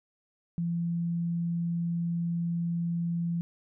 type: tone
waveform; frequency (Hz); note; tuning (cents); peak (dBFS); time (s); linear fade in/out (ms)
sine; 170; F3; -46; -27; 0.58-3.41; 0
effects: none

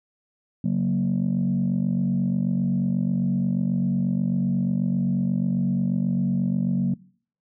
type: chord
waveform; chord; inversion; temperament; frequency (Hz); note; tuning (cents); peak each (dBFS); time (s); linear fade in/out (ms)
sine; F# major; second; equal; 138.59 / 185 / 233.1; C#3 / F#3 / A#3; 0 / 0 / 0; -26 / -21 / -24; 0.64-6.94; 5
effects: noise-tail reverb RT60 0.5 s tail -22 dB re dry + tanh soft clip ceiling -15 dBFS

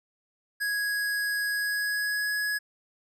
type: tone with pitch glide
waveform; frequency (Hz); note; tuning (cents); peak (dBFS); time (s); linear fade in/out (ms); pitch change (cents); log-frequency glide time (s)
square; 1661.2 to 1678.6; G#6 to G#6; 0 to +18; -27; 0.6-2.59; 20; +18; 1.51-2.38
effects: none

